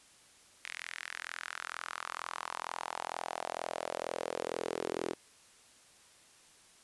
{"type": "tone with high-pass filter sweep", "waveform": "sawtooth", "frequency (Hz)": 42.17, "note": "E1", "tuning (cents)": 40, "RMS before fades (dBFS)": -40, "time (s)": [0.64, 5.14], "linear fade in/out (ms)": 10, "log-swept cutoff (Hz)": [2100, 370], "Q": 3, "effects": ["white hiss -61 dBFS RMS until 6.83 s", "resampled to 24000 Hz"]}